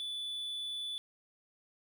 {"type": "tone", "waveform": "triangle", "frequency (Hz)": 3471, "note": "A7", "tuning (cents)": -24, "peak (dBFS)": -35, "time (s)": [0, 0.98], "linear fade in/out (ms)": 0, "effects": []}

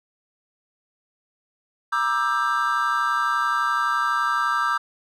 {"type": "chord", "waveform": "triangle", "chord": "E half-diminished seventh", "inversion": "second", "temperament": "just", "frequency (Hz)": [949.3, 1186.7, 1318.5, 1582.2], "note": ["Bb5", "D6", "E6", "G6"], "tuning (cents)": [31, 18, 0, 16], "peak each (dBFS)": [-27, -22, -23, -24], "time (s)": [1.92, 4.78], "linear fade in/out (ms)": 10, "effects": []}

